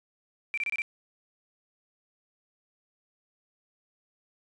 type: tone bursts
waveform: sine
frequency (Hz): 2349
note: D7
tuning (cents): 0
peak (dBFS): -27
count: 5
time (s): 0.54-0.819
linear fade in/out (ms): 0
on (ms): 35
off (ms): 26
effects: resampled to 22050 Hz + 9-bit